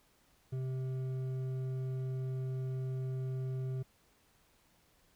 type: tone with hard clipping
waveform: sine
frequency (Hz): 130.3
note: C3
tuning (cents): -7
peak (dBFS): -36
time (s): 0.52-3.83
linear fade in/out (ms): 10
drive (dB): 7
effects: pink hiss -69 dBFS RMS until 5.15 s